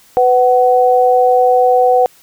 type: tone pair together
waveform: sine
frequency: 499.7 / 748.7 Hz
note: B4 / F#5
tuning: +20 / +20 cents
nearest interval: perfect fifth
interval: 700 cents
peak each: -10 dBFS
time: 0.17-2.06 s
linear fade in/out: 0 ms
effects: white hiss -47 dBFS RMS until 2.22 s